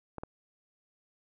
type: clicks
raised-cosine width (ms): 1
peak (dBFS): -24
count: 2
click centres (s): 0.183 / 0.235
effects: none